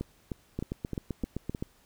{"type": "two click trains", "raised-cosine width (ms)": 3, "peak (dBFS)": [-20, -19], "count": [6, 9], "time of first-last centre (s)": [[0.01, 1.548], [0.59, 1.625]], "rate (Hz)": [3.25, 7.73], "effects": ["pink hiss -63 dBFS RMS until 1.85 s"]}